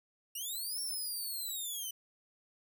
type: linear two-way sweep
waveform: 5% pulse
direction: up then down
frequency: 2754 to 5490 to 2985 Hz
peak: -30 dBFS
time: 0.35-1.91 s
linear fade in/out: 5 ms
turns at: 0.81 s
effects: none